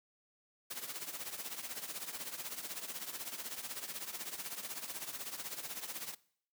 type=noise with tremolo; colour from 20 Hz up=white; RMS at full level=-40 dBFS; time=0.7-6.15 s; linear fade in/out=10 ms; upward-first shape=triangle; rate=16 Hz; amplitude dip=80%; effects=noise-tail reverb RT60 0.6 s tail -21 dB re dry + high-pass 150 Hz 12 dB/octave